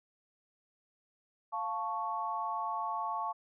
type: chord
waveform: sine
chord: F augmented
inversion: none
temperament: equal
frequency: 698.5 / 880 / 1108.7 Hz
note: F5 / A5 / C#6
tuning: 0 / 0 / 0 cents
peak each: -40 / -36 / -36 dBFS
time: 1.52-3.33 s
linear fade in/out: 20 ms
effects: none